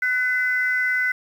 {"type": "tone pair together", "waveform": "sine", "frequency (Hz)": [1497, 2026], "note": ["F#6", "B6"], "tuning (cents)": [20, 44], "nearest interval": "perfect fourth", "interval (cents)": 524, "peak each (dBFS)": -21, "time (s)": [0.02, 1.12], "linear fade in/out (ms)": 5, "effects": ["tanh soft clip ceiling -11 dBFS", "8-bit"]}